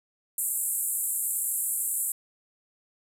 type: band-pass noise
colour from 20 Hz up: pink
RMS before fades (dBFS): -29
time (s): 0.38-2.12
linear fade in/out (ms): 2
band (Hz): 7600 to 14000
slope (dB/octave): 96
effects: none